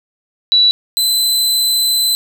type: tone pair in turn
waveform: sine / sawtooth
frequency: 3939 / 4033 Hz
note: B7 / B7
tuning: -5 / +36 cents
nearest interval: unison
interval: 41 cents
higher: second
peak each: -7 / -9 dBFS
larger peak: first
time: 0.52-0.71 / 0.97-2.15 s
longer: second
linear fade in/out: 0 ms
effects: none